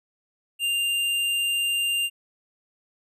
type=tone with hard clipping; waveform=sine; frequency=2794 Hz; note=F7; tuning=in tune; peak=-23 dBFS; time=0.59-2.1 s; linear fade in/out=50 ms; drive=17 dB; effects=resampled to 32000 Hz